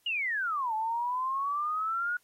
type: exponential two-way sweep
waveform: sine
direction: down then up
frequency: 2924 to 862 to 1461 Hz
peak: -28 dBFS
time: 0.06-2.17 s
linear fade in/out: 5 ms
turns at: 0.74 s
effects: white hiss -69 dBFS RMS until 2.23 s + AAC 48 kbps